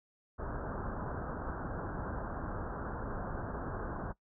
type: low-pass noise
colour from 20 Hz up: pink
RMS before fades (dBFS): -39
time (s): 0.38-4.13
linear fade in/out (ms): 20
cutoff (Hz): 1600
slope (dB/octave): 96
effects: noise-tail reverb RT60 0.1 s tail -19 dB re dry